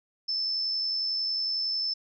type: tone with amplitude modulation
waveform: sine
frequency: 5274 Hz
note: E8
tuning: in tune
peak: -25 dBFS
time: 0.28-1.94 s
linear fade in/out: 10 ms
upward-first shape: sine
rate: 91 Hz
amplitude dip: 30%
effects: none